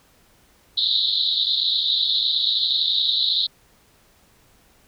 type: band-pass noise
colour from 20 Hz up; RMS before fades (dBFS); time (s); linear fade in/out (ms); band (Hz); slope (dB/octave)
white; -21; 0.77-3.47; 10; 3600 to 4100; 96
effects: pink hiss -57 dBFS RMS until 4.87 s